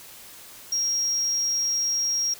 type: tone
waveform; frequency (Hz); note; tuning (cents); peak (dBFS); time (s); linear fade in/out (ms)
triangle; 5610; F8; +7; -20; 0.72-2.34; 5
effects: tanh soft clip ceiling -17 dBFS + white hiss -45 dBFS RMS until 2.39 s